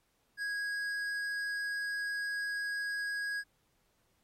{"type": "tone with tanh clipping", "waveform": "sine", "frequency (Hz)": 1651, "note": "G#6", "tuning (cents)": -11, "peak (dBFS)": -35, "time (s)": [0.37, 3.44], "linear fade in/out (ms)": 50, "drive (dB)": 10, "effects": ["pink hiss -75 dBFS RMS until 4.23 s", "AAC 48 kbps"]}